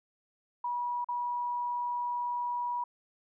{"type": "tone with dropouts", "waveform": "sine", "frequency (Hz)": 969, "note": "B5", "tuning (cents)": -33, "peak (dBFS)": -30, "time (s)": [0.64, 2.84], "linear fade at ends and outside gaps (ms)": 5, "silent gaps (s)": [1.045, 1.086], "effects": []}